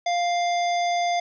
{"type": "harmonic tone", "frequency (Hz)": 699, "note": "F5", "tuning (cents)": 1, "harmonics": [1, 3, 5, 7, 9], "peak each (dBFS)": [-21, -31, -35, -38, -40], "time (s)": [0.06, 1.2], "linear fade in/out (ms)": 5, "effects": []}